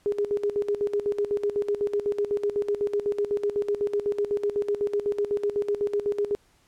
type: tone with tremolo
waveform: sine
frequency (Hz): 410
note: G#4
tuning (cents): -22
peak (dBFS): -21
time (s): 0.06-6.35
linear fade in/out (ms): 0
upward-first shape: square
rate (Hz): 8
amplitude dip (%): 75
effects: pink hiss -63 dBFS RMS until 6.67 s + low-pass 11000 Hz 12 dB/octave